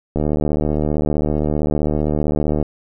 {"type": "click train", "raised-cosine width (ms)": 2, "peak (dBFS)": -6, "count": 187, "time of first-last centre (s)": [0.16, 2.627], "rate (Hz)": 75.4, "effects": []}